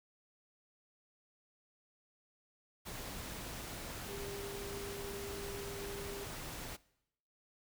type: tone in noise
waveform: sine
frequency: 400 Hz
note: G4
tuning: 35 cents sharp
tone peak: -44 dBFS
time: 4.08-6.25 s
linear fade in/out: 20 ms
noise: pink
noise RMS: -45 dBFS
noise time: 2.85-6.77 s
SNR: -2 dB
effects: noise-tail reverb RT60 0.8 s tail -21 dB re dry